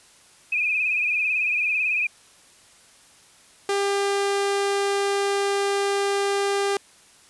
sine tone with vibrato, 2489 Hz, D#7, in tune, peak -20 dBFS, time 0.52-2.07 s, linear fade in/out 5 ms, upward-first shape sine, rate 18 Hz, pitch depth 67 cents each way
sawtooth tone, 399.2 Hz, G4, 32 cents sharp, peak -17 dBFS, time 3.69-6.77 s, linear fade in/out 2 ms
effects white hiss -53 dBFS RMS until 7.29 s + resampled to 24000 Hz

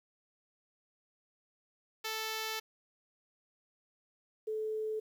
5% pulse / sine tone pair in turn, 440 / 434.2 Hz, A4 / A4, 0 / -23 cents, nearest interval unison, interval 23 cents, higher first, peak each -24 / -33 dBFS, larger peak first, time 2.04-2.6 / 4.47-5 s, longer first, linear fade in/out 10 ms, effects 11-bit

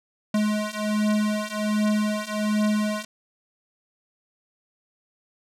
square beating tone pair, 210.9 / 212.2 Hz, G#3 / G#3, +27 / +38 cents, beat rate 1.3 Hz, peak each -26 / -25 dBFS, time 0.34-3.05 s, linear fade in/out 5 ms, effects low-pass 11000 Hz 12 dB/octave

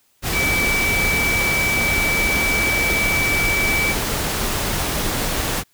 sine tone in noise, 2304 Hz, D7, 34 cents flat, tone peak -18 dBFS, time 0.32-3.95 s, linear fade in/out 50 ms, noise pink, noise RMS -22 dBFS, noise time 0.22-5.64 s, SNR +1 dB, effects white hiss -61 dBFS RMS until 5.73 s

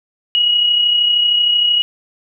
sine tone pair together, 2871 / 2904 Hz, F7 / F#7, +47 / -33 cents, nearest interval unison, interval 20 cents, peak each -23 / -11 dBFS, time 0.35-1.82 s, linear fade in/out 0 ms, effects none

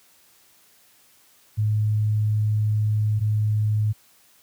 sine tone pair in turn, 106.7 / 106.7 Hz, G#2 / G#2, +47 / +47 cents, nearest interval unison, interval 0 cents, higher neither, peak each -18 dBFS, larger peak neither, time 1.57-3.2 / 3.2-3.93 s, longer first, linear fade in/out 20 ms, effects white hiss -57 dBFS RMS until 4.42 s + high-pass 60 Hz 12 dB/octave

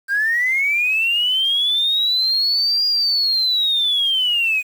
triangle linear two-way sweep, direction up then down, 1568 to 4848 to 2467 Hz, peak -12 dBFS, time 0.08-4.63 s, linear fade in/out 50 ms, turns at 2.87 s, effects tanh soft clip ceiling -13 dBFS + 7-bit

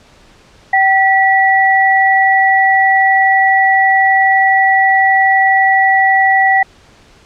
sine tone pair together, 771.1 / 1948 Hz, G5 / B6, -29 / -24 cents, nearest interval octave + major third, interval 1605 cents, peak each -10 dBFS, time 0.73-6.63 s, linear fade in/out 5 ms, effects pink hiss -45 dBFS RMS until 7.25 s + low-pass 6000 Hz 12 dB/octave

